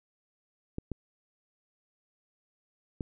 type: clicks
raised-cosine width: 3 ms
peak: -21 dBFS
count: 3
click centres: 0.784 / 0.917 / 3.008 s
effects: none

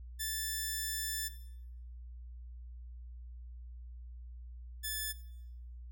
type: tone pair in turn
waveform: 5% pulse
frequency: 1760 / 1734.8 Hz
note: A6 / A6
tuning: 0 / -25 cents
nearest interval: unison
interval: 25 cents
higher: first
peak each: -24 / -25 dBFS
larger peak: first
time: 0.19-1.29 / 4.83-5.13 s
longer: first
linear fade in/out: 20 ms
effects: noise-tail reverb RT60 0.8 s tail -17 dB re dry + added 60 Hz sine -45 dBFS peak until 5.91 s

